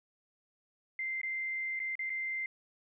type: tone with dropouts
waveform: sine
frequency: 2086 Hz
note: C7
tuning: 6 cents flat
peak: -33 dBFS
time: 0.99-2.46 s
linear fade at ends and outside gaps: 2 ms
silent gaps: 1.215-1.232 / 1.793-1.8 / 1.954-1.992 / 2.096-2.101 s
effects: none